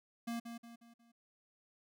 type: tone with echo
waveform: square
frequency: 233.4 Hz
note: A#3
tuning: 2 cents sharp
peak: -38 dBFS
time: 0.27-0.4 s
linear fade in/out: 10 ms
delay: 180 ms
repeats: 4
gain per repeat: -7 dB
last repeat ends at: 1.12 s
effects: none